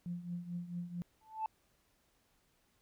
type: tone with tremolo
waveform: sine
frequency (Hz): 174.61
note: F3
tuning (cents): 0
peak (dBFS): -35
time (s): 0.06-1.02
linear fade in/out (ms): 0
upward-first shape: triangle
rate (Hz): 4.5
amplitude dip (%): 80
type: tone with exponential growth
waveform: sine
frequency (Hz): 877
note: A5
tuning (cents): -6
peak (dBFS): -29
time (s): 1.21-1.46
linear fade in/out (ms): 2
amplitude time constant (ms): 54
effects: tanh soft clip ceiling -30 dBFS + pink hiss -74 dBFS RMS until 2.81 s